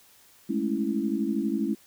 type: chord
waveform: sine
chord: A major seventh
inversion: third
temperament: equal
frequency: 207.7 / 220 / 277.2 / 329.6 Hz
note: G#3 / A3 / C#4 / E4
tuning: 0 / 0 / 0 / 0 cents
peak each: -30 dBFS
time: 0.49-1.75 s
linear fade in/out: 10 ms
effects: white hiss -57 dBFS RMS until 1.86 s